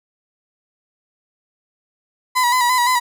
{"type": "tone with vibrato", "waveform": "35% pulse", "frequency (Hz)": 987.8, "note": "B5", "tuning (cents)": 0, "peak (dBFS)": -12, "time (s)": [2.35, 3], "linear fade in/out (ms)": 20, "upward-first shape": "square", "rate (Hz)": 5.8, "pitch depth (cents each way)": 42, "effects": []}